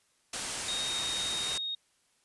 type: low-pass noise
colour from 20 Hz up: white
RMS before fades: -37 dBFS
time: 0.33-1.58 s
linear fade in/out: 5 ms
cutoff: 10000 Hz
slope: 48 dB/octave
type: tone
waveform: sine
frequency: 3729 Hz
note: A#7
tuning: in tune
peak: -32 dBFS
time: 0.68-1.75 s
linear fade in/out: 5 ms
effects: white hiss -70 dBFS RMS until 2.24 s + resampled to 24000 Hz